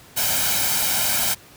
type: noise with comb filter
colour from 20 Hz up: white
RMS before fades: -21 dBFS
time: 0.16-1.35 s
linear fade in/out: 20 ms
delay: 1.3 ms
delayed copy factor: +0.65
effects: pink hiss -47 dBFS RMS until 1.56 s + high-pass 60 Hz 12 dB/octave